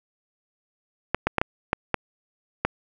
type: clicks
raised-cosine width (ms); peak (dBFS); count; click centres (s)
0.5; -5; 7; 1.146 / 1.27 / 1.383 / 1.415 / 1.731 / 1.943 / 2.65
effects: none